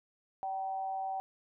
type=tone with amplitude modulation; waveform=sine; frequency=768 Hz; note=G5; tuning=36 cents flat; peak=-31 dBFS; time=0.43-1.2 s; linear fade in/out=0 ms; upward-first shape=sine; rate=182 Hz; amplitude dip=50%; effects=none